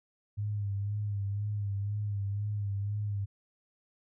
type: tone with vibrato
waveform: sine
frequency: 102 Hz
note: G#2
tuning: 31 cents flat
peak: -30 dBFS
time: 0.37-3.26 s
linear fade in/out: 20 ms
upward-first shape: sine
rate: 2 Hz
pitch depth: 46 cents each way
effects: none